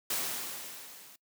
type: noise with level ramp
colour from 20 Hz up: white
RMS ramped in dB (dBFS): -31 to -54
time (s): 0.1-1.16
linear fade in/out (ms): 5
effects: noise-tail reverb RT60 0.1 s tail -23 dB re dry + high-pass 150 Hz 12 dB/octave